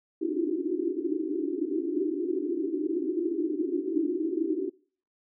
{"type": "band-pass noise", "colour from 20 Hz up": "pink", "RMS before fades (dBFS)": -29, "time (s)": [0.21, 4.7], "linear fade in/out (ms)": 10, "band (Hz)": [290, 380], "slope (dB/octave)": 96, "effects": ["noise-tail reverb RT60 0.5 s tail -25 dB re dry"]}